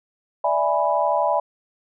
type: chord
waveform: sine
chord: E dominant seventh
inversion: third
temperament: equal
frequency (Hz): 587.3 / 659.3 / 830.6 / 987.8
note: D5 / E5 / G#5 / B5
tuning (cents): 0 / 0 / 0 / 0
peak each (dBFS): -23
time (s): 0.44-1.4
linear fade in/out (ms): 5
effects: none